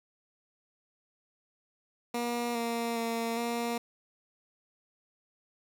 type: tone with pitch steps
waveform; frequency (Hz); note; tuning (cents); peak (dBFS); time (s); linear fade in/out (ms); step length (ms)
15% pulse; 238.6 / 233.2 / 230.2 / 235.5; A#3 / A#3 / A#3 / A#3; +41 / +1 / -22 / +18; -24; 2.14-3.78; 5; 410
effects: 11-bit